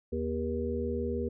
harmonic tone, 79.4 Hz, D#2, 36 cents sharp, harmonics 1 / 3 / 5 / 6, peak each -35 / -35 / -35 / -35 dBFS, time 0.12-1.29 s, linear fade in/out 10 ms, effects none

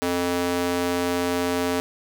square tone with high-pass filter, 88 Hz, F2, 14 cents sharp, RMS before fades -24 dBFS, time 0.02-1.8 s, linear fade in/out 0 ms, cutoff 330 Hz, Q 1.4, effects none

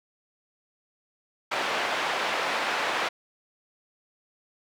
pink band-pass noise, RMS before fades -28 dBFS, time 1.51-3.09 s, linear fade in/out 10 ms, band 640 to 2900 Hz, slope 12 dB/octave, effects none

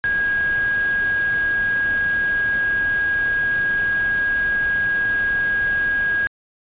sine tone in noise, 1639 Hz, G#6, 23 cents flat, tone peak -17 dBFS, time 0.04-6.27 s, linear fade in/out 0 ms, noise pink, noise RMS -34 dBFS, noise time 0.04-6.27 s, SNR +14 dB, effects resampled to 8000 Hz

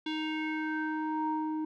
square tone with low-pass filter sweep, 311.5 Hz, D#4, 2 cents sharp, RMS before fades -33 dBFS, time 0.06-1.65 s, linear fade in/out 5 ms, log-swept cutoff 3400 to 640 Hz, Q 3.9, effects none

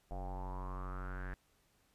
square tone with low-pass filter sweep, 46.25 Hz, F#1, in tune, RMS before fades -42 dBFS, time 0.11-1.34 s, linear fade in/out 0 ms, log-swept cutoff 710 to 1700 Hz, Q 7.3, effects pink hiss -73 dBFS RMS until 1.94 s + resampled to 32000 Hz

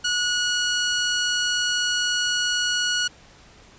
15% pulse tone, 1457 Hz, F#6, 27 cents flat, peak -14 dBFS, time 0.04-3.08 s, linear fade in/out 10 ms, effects pink hiss -50 dBFS RMS until 3.78 s + resampled to 16000 Hz

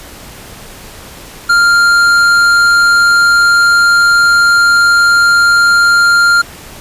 triangle tone with tanh clipping, 1396.9 Hz, F6, in tune, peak -7 dBFS, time 1.49-6.42 s, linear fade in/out 10 ms, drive 16 dB, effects pink hiss -32 dBFS RMS until 6.8 s + resampled to 32000 Hz

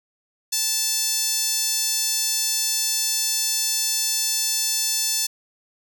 sawtooth tone with high-pass filter, 880 Hz, A5, in tune, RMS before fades -23 dBFS, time 0.52-5.27 s, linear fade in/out 10 ms, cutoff 5600 Hz, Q 1.6, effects none

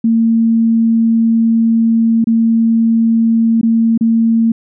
sine tone with dropouts, 227.4 Hz, A#3, 43 cents flat, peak -8 dBFS, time 0.04-4.52 s, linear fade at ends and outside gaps 5 ms, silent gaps 2.243-2.27 / 3.613-3.63 / 3.977-4.009 s, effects none

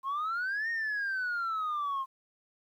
sine exponential two-way sweep, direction up then down, 1053 to 1864.7 to 1053 Hz, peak -28 dBFS, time 0.03-2.06 s, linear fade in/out 50 ms, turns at 0.7 s, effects tanh soft clip ceiling -28 dBFS + 11-bit

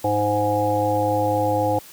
harmonic tone, 103.83 Hz, G#2, in tune, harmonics 1 / 3 / 5 / 7 / 8, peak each -26 / -26 / -22 / -26 / -23 dBFS, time 0.04-1.79 s, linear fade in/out 5 ms, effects white hiss -44 dBFS RMS until 1.92 s + high-pass 60 Hz 12 dB/octave

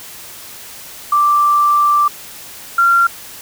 sine tone pair in turn, 1174.7 / 1378.8 Hz, D6 / F6, 0 / -23 cents, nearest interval minor third, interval 277 cents, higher second, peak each -9 / -8 dBFS, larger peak second, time 1.12-2.08 / 2.78-3.07 s, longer first, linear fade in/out 5 ms, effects white hiss -34 dBFS RMS until 3.41 s

